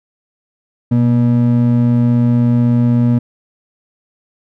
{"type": "ring-modulated tone", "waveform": "triangle", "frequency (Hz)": 180.9, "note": "F#3", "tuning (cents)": -39, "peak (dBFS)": -4, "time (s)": [0.91, 3.19], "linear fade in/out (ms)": 10, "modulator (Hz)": 58.1, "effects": []}